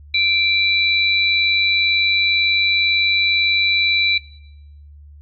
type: tone pair together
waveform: sine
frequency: 2349 / 3951 Hz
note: D7 / B7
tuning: 0 / 0 cents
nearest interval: major sixth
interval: 900 cents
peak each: -17 dBFS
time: 0.14-4.18 s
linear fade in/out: 5 ms
effects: noise-tail reverb RT60 0.8 s tail -19 dB re dry + added 73 Hz sine -39 dBFS peak until 5.21 s